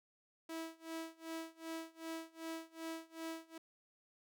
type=tone with tremolo; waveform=sawtooth; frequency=325.7 Hz; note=E4; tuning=21 cents flat; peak=-37 dBFS; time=0.49-3.58 s; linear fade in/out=5 ms; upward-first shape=sine; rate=2.6 Hz; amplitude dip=95%; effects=none